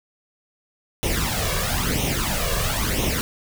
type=noise with flanger; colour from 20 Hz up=pink; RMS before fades=-23 dBFS; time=1.03-3.21 s; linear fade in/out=0 ms; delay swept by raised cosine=0.32 to 1.82 ms; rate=1 Hz; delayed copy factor=+0.7; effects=none